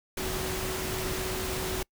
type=tone in noise; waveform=sine; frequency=373.9 Hz; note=F#4; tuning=18 cents sharp; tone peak=-35 dBFS; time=0.17-1.83 s; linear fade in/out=5 ms; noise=pink; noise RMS=-33 dBFS; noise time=0.17-1.83 s; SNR=-5 dB; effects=noise-tail reverb RT60 0.1 s tail -26 dB re dry